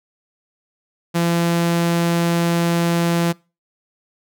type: tone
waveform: sawtooth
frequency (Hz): 170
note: F3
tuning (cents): -46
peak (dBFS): -12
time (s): 1.14-3.33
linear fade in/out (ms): 20
effects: noise-tail reverb RT60 0.3 s tail -24 dB re dry